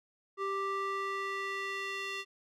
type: tone with band-pass filter sweep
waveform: square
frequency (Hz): 392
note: G4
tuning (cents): 0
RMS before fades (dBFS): -36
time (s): 0.37-2.25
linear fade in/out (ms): 50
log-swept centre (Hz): 970 to 2900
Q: 1.6
effects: none